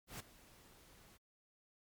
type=noise with ADSR envelope; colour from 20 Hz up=pink; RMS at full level=-45 dBFS; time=0.07-1.18 s; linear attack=130 ms; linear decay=7 ms; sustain=-18 dB; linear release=24 ms; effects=MP3 96 kbps